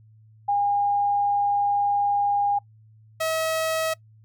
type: tone pair in turn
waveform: sine / sawtooth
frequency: 812 / 641.9 Hz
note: G#5 / E5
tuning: -39 / -46 cents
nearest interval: major third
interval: 407 cents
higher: first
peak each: -19 dBFS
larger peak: neither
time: 0.48-2.59 / 3.2-3.94 s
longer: first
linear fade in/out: 10 ms
effects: noise-tail reverb RT60 0.1 s tail -23 dB re dry + added 109 Hz sine -50 dBFS peak until 4.24 s